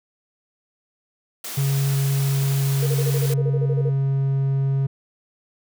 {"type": "high-pass noise", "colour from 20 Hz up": "white", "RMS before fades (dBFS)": -32, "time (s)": [1.44, 3.34], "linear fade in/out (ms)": 5, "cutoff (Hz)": 180, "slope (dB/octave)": 48}
{"type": "tone with pitch glide", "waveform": "triangle", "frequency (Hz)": [137.9, 136.32], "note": ["C#3", "C#3"], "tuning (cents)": [-9, -29], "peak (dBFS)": -16, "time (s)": [1.57, 4.87], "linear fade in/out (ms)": 10, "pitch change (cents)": -20, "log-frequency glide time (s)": [1.71, 4.44]}
{"type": "tone bursts", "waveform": "sine", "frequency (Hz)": 466.2, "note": "A#4", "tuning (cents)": 0, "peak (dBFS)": -24, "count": 14, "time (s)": [2.82, 3.897], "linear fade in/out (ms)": 10, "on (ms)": 50, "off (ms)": 29}
{"effects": []}